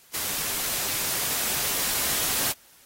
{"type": "noise with level ramp", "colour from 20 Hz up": "white", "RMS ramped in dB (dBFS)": [-29, -25], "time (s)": [0.13, 2.53], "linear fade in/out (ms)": 20, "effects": ["white hiss -55 dBFS RMS until 2.85 s", "AAC 48 kbps"]}